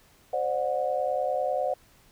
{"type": "tone cluster", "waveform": "sine", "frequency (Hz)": [522, 592, 730], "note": ["C5", "D5", "F#5"], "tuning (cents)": [-4, 14, -24], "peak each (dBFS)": -29, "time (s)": [0.33, 1.74], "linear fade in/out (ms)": 5, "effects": ["pink hiss -59 dBFS RMS until 2.11 s"]}